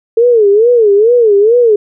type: tone with vibrato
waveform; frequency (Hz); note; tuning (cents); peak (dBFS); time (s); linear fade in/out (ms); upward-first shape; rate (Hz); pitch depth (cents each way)
sine; 442; A4; +8; -4; 0.17-1.76; 5; sine; 2.3; 180
effects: none